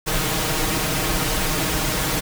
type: noise with comb filter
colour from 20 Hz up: pink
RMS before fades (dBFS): -22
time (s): 0.06-2.21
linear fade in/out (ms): 20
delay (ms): 6.4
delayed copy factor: +0.7
effects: none